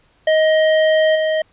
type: tone with level steps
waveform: square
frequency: 628 Hz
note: D#5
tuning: 16 cents sharp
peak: -12 / -16 dBFS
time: 0.27-1.42 s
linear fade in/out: 5 ms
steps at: 1.15 s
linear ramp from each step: 10 ms
effects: pink hiss -57 dBFS RMS until 1.52 s + resampled to 8000 Hz